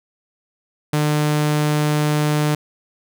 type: tone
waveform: sawtooth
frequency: 150 Hz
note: D3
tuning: 37 cents sharp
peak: -12 dBFS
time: 0.93-2.55 s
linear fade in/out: 5 ms
effects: none